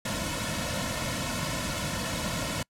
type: noise with comb filter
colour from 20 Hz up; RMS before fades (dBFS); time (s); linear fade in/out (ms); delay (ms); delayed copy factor
pink; -31; 0.05-2.63; 5; 2.5; -0.85
effects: noise-tail reverb RT60 0.1 s tail -26 dB re dry + low-pass 10000 Hz 12 dB/octave